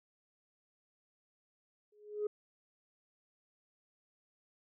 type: tone with exponential growth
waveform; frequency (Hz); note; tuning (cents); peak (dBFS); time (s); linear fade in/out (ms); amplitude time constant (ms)
sine; 418.7; G#4; +14; -28; 1.92-2.27; 5; 76
effects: tanh soft clip ceiling -28 dBFS